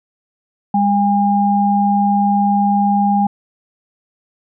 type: tone pair together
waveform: sine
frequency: 202.1 / 810 Hz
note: G#3 / G#5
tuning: -47 / -43 cents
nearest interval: 2 octaves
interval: 2404 cents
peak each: -14 dBFS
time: 0.74-3.27 s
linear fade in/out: 5 ms
effects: none